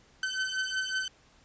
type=beating tone pair; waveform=sawtooth; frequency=1525 / 1530.4 Hz; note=G6 / G6; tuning=-48 / -42 cents; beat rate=5.4 Hz; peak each=-29 dBFS; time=0.23-1.08 s; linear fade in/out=2 ms; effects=pink hiss -61 dBFS RMS until 1.44 s + resampled to 16000 Hz